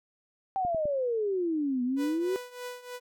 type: exponential two-way sweep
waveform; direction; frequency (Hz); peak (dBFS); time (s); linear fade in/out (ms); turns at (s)
sine; down then up; 784 to 242.6 to 388.1; -26; 0.56-2.36; 0; 1.83
type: clicks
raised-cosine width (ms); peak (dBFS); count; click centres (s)
3; -27; 3; 0.65 / 0.747 / 0.855
type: tone with tremolo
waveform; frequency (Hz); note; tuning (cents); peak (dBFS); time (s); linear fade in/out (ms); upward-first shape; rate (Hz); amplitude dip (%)
sawtooth; 493.9; B4; 0; -31; 1.96-3; 50; triangle; 3.2; 85
effects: none